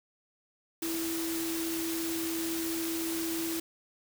sine tone in noise, 329.6 Hz, E4, in tune, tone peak -32 dBFS, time 0.82-3.6 s, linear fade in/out 5 ms, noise white, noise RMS -37 dBFS, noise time 0.82-3.6 s, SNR +2 dB, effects none

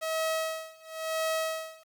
sawtooth tone with tremolo, 641 Hz, E5, 49 cents flat, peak -23 dBFS, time 0.01-1.84 s, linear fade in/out 20 ms, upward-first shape sine, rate 0.97 Hz, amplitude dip 95%, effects 10-bit

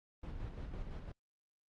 brown noise with tremolo, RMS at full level -42 dBFS, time 0.23-1.12 s, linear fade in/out 5 ms, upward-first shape square, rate 5.9 Hz, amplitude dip 35%, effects low-pass 4000 Hz 12 dB/octave + Opus 24 kbps

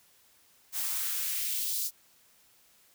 blue noise with high-pass filter sweep, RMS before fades -32 dBFS, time 0.72-1.91 s, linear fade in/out 50 ms, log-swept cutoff 640 to 5200 Hz, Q 1.4, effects white hiss -63 dBFS RMS until 2.94 s

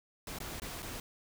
pink noise with dropouts, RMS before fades -42 dBFS, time 0.27-1 s, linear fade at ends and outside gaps 2 ms, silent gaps 0.387-0.402 / 0.599-0.619 / 0.823-0.827 s, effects none

